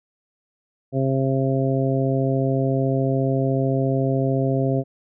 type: harmonic tone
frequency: 133.9 Hz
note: C3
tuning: 40 cents sharp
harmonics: 1 / 2 / 3 / 4 / 5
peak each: -21 / -24 / -26 / -27 / -28 dBFS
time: 0.92-4.84 s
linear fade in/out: 50 ms
effects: none